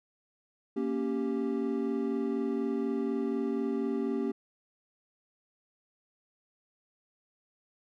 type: chord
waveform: triangle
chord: G diminished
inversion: first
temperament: equal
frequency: 233.1 / 277.2 / 392 Hz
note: Bb3 / Db4 / G4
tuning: 0 / 0 / 0 cents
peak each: -31 dBFS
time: 0.76-4.32 s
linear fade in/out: 10 ms
effects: none